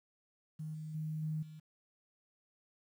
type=tone with level steps; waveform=sine; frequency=155.56 Hz; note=D#3; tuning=in tune; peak=-39 / -41 / -36 / -34 / -48 dBFS; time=0.59-1.6 s; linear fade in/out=10 ms; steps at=0.74 / 0.94 / 1.22 / 1.42 s; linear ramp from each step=10 ms; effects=11-bit